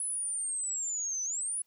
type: linear two-way sweep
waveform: sine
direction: down then up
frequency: 10270 to 5980 to 10270 Hz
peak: -31 dBFS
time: 0-1.62 s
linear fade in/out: 2 ms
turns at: 1.23 s
effects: white hiss -75 dBFS RMS until 1.66 s